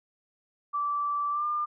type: tone with pitch glide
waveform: sine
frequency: 1163 to 1200.5 Hz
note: D6 to D6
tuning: -17 to +38 cents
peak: -26 dBFS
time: 0.73-1.66 s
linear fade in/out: 20 ms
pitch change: +55 cents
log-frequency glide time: 1.31-1.45 s
effects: none